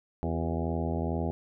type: harmonic tone with a mistuned harmonic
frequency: 82.2 Hz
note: E2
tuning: 4 cents flat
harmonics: 1 / 2 / 3 / 4 / 5 / 6 / 7 / 8 / 9 / 10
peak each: -32 / -34 / -35 / -38 / -39 / -41 / -43 / -40 / -42 / -43 dBFS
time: 0.23-1.31 s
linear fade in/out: 0 ms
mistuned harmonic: 4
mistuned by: +59 cents
effects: none